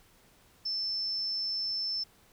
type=tone; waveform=sine; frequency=5300 Hz; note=E8; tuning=9 cents sharp; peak=-30 dBFS; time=0.65-2.04 s; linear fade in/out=10 ms; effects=pink hiss -62 dBFS RMS until 2.32 s